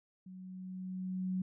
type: tone with level ramp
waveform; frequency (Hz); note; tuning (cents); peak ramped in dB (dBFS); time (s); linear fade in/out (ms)
sine; 185.6; F#3; +6; -47 to -31; 0.26-1.42; 5
effects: none